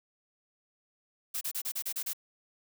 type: noise bursts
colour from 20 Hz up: blue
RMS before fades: -34 dBFS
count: 8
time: 1.34-2.133 s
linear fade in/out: 10 ms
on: 72 ms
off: 31 ms
effects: none